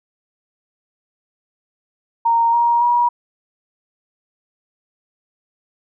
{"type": "tone with pitch steps", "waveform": "sine", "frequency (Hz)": [927, 943.2, 959.7], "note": ["A#5", "A#5", "B5"], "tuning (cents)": [-10, 20, -50], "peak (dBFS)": -12, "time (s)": [2.25, 3.09], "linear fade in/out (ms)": 10, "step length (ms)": 280, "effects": []}